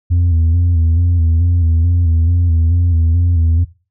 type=tone with vibrato; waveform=sine; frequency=84.4 Hz; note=E2; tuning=41 cents sharp; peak=-7 dBFS; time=0.1-3.65 s; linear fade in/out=20 ms; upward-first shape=square; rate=2.3 Hz; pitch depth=52 cents each way; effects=noise-tail reverb RT60 0.3 s tail -17 dB re dry + tanh soft clip ceiling -8 dBFS